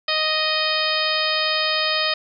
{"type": "harmonic tone", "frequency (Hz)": 622.3, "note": "D#5", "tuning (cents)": 0, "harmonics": [1, 2, 3, 4, 5, 6, 7, 8], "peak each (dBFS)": [-27, -27, -27, -27, -27, -27, -27, -27], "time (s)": [0.08, 2.14], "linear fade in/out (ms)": 5, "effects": []}